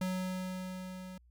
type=tone with level ramp; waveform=square; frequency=185 Hz; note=F#3; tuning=in tune; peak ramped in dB=-32 to -45 dBFS; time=0.01-1.18 s; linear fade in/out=5 ms; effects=added 60 Hz sine -60 dBFS peak until 1.3 s